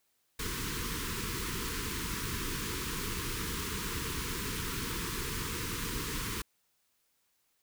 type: band-stop noise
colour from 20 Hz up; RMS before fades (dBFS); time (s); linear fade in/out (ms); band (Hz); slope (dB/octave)
pink; -36; 0.39-6.42; 5; 480 to 940; 96
effects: white hiss -75 dBFS RMS until 7.62 s